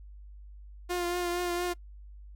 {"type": "tone with vibrato", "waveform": "sawtooth", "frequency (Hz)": 352.1, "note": "F4", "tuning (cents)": 14, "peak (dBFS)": -25, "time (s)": [0.89, 1.74], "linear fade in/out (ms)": 20, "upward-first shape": "triangle", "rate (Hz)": 4.3, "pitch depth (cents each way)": 28, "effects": ["noise-tail reverb RT60 0.1 s tail -22 dB re dry", "added 50 Hz sine -45 dBFS peak until 2.35 s"]}